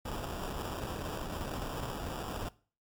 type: noise with sample-and-hold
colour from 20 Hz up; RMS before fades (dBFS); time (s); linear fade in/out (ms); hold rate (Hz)
pink; -38; 0.05-2.49; 5; 2100
effects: noise-tail reverb RT60 0.4 s tail -20 dB re dry + MP3 96 kbps